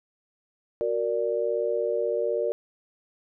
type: chord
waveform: sine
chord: Gb augmented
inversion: none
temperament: equal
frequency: 370 / 466.2 / 587.3 Hz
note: Gb4 / Bb4 / D5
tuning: 0 / 0 / 0 cents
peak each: -31 / -26 / -28 dBFS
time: 0.81-2.52 s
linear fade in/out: 0 ms
effects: none